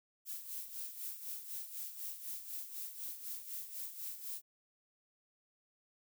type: noise with tremolo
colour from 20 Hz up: violet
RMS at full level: -42 dBFS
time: 0.25-4.42 s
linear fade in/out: 50 ms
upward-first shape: sine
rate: 4 Hz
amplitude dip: 65%
effects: none